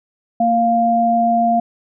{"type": "tone pair together", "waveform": "sine", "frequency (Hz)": [230.4, 698.5], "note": ["A#3", "F5"], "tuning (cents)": [-20, 0], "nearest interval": "octave + perfect fifth", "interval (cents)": 1920, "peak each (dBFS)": [-18, -13], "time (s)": [0.4, 1.6], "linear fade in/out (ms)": 5, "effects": []}